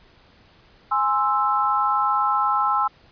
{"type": "chord", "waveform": "sine", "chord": "Ab augmented", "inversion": "none", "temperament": "equal", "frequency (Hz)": [830.6, 1046.5, 1318.5], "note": ["Ab5", "C6", "E6"], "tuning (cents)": [0, 0, 0], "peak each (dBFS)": [-23, -23, -21], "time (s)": [0.91, 2.88], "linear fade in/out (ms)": 10, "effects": ["pink hiss -54 dBFS RMS until 3.11 s", "resampled to 11025 Hz"]}